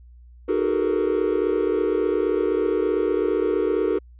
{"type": "tone cluster", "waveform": "triangle", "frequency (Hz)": [309.6, 372.3, 415.8, 451.1, 479.6], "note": ["D#4", "F#4", "G#4", "A4", "A#4"], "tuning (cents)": [-9, 11, 2, 43, 49], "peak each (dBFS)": [-25, -22, -24, -23, -27], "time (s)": [0.48, 3.99], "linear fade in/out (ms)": 10, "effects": ["added 60 Hz sine -44 dBFS peak until 4.19 s", "resampled to 8000 Hz"]}